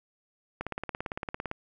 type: click train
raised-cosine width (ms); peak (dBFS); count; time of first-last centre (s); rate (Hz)
0.5; -18; 17; 0.61-1.514; 17.7
effects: none